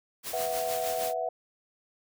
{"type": "noise with tremolo", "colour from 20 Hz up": "white", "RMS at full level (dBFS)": -35, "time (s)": [0.23, 1.14], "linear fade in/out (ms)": 50, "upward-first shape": "sine", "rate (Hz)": 6.5, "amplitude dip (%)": 50}
{"type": "chord", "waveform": "sine", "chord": "B suspended fourth", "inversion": "none", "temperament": "equal", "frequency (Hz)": [493.9, 659.3, 740], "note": ["B4", "E5", "F#5"], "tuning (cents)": [0, 0, 0], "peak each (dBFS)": [-35, -31, -33], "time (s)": [0.33, 1.29], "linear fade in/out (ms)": 5}
{"effects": []}